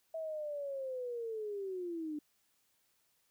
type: linear sweep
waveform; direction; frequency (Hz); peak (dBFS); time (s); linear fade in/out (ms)
sine; down; 653 to 293.7; -37; 0.14-2.19; 5
effects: white hiss -75 dBFS RMS until 3.3 s